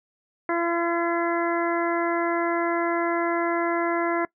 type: harmonic tone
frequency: 340 Hz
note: F4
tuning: 46 cents flat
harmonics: 1 / 2 / 3 / 4 / 5 / 6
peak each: -25 / -28 / -30 / -31 / -32 / -33 dBFS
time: 0.49-4.25 s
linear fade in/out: 2 ms
effects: noise-tail reverb RT60 0.1 s tail -22 dB re dry